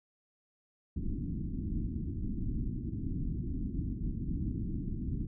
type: low-pass noise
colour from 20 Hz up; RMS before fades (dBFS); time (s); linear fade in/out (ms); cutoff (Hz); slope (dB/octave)
pink; -35; 0.96-5.27; 5; 310; 48
effects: none